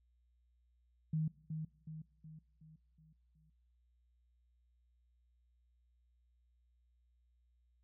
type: tone with echo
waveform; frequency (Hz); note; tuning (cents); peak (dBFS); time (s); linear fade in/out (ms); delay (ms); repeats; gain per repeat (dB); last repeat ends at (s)
sine; 157; D#3; +16; -32; 1.13-1.28; 5; 370; 6; -6; 3.5
effects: noise-tail reverb RT60 0.9 s tail -22 dB re dry + added 60 Hz sine -70 dBFS peak until 7.83 s